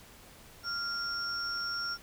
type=tone pair together; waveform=sine; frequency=1391 / 5489 Hz; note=F6 / F8; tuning=-7 / -31 cents; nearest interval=2 octaves; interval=2376 cents; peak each=-35 / -35 dBFS; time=0.63-1.98 s; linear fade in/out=50 ms; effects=pink hiss -54 dBFS RMS until 2.02 s